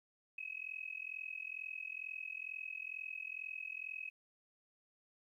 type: tone with amplitude modulation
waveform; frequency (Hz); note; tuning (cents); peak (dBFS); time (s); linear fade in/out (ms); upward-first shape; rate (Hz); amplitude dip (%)
sine; 2553; D#7; +44; -38; 0.38-4.1; 5; sine; 42.2; 95
effects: 13-bit